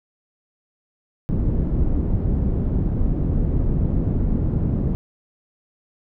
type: low-pass noise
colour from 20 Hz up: pink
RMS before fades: -20 dBFS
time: 1.29-4.95 s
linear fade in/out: 0 ms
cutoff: 230 Hz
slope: 12 dB/octave
effects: none